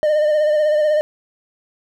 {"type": "tone with vibrato", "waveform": "triangle", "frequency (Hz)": 606, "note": "D#5", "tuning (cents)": -46, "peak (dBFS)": -11, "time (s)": [0.03, 1.01], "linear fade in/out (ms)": 0, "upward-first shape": "sine", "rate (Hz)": 16, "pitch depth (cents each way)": 38, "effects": []}